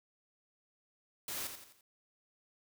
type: noise with echo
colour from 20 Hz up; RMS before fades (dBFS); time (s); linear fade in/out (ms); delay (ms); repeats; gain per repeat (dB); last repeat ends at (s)
white; -40; 1.28-1.47; 2; 85; 4; -7; 1.81
effects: none